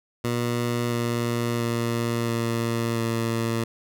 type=tone with pitch steps; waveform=15% pulse; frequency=119.7 / 118.46 / 117.24 / 116.02 / 114.82 Hz; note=A#2 / A#2 / A#2 / A#2 / A#2; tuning=+46 / +28 / +10 / -8 / -26 cents; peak=-17 dBFS; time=0.24-3.64 s; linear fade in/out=5 ms; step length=680 ms; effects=none